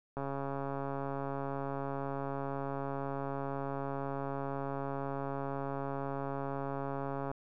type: click train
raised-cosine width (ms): 1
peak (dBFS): -24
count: 987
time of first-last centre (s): 0.17-7.315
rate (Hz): 138
effects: none